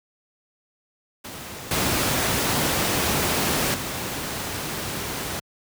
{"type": "noise with level steps", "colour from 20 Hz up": "pink", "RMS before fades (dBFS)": [-36, -22, -29], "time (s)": [1.24, 5.4], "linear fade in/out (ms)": 10, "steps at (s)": [1.71, 3.74], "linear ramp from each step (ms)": 2, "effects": ["high-pass 80 Hz 12 dB/octave"]}